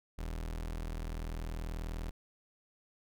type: tone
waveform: 35% pulse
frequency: 40.45 Hz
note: E1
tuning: 32 cents flat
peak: -35 dBFS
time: 0.18-2.11 s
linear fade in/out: 10 ms
effects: none